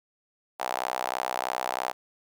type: tone with high-pass filter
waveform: sawtooth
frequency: 63.1 Hz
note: B1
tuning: 38 cents sharp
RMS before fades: -31 dBFS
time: 0.59-1.93 s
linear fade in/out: 20 ms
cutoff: 770 Hz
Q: 3.2
effects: none